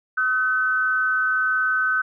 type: tone pair together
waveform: sine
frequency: 1277 / 1518.6 Hz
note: D#6 / F#6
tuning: +45 / +45 cents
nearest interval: minor third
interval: 300 cents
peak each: -25 / -19 dBFS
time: 0.17-2.02 s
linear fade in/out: 10 ms
effects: none